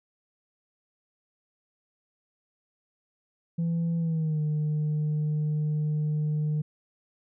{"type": "tone with pitch glide", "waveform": "sine", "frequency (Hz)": [167.4, 151.74], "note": ["E3", "D#3"], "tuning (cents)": [27, -43], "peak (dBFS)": -22, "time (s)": [3.58, 6.62], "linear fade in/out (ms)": 10, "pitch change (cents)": -170, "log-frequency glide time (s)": [3.98, 4.41], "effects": ["tanh soft clip ceiling -23 dBFS"]}